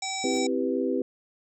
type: harmonic tone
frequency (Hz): 768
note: G5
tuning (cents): -36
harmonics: 1 / 3 / 5 / 7 / 9 / 10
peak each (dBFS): -34 / -36 / -37 / -37 / -36 / -39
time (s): 0.02-0.47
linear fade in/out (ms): 5
type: noise with exponential growth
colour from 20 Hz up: pink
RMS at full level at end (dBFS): -47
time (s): 0.14-0.38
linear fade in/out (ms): 2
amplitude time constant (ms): 51
type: chord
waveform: sine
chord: C major seventh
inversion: none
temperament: equal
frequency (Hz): 261.6 / 329.6 / 392 / 493.9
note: C4 / E4 / G4 / B4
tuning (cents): 0 / 0 / 0 / 0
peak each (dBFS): -28 / -31 / -29 / -30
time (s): 0.24-1.02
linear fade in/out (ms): 2
effects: none